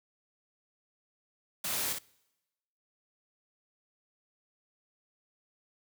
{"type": "noise with echo", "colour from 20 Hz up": "white", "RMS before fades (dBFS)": -34, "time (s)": [1.64, 1.93], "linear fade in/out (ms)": 5, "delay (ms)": 57, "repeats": 1, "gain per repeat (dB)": -4, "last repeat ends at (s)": 1.987, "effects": ["noise-tail reverb RT60 1.0 s tail -25 dB re dry", "high-pass 80 Hz 12 dB/octave"]}